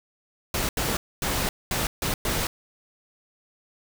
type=noise bursts at uneven times; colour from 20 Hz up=pink; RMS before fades=-26 dBFS; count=6; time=0.54-0.69 / 0.77-0.97 / 1.22-1.49 / 1.71-1.87 / 2.02-2.14 / 2.25-2.47 s; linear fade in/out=2 ms; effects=none